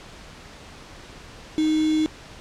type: tone with quantisation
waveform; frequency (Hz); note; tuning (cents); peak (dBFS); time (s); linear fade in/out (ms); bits
sine; 311.1; D#4; 0; -18; 1.58-2.06; 0; 5
effects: pink hiss -43 dBFS RMS until 2.4 s + low-pass 6000 Hz 12 dB/octave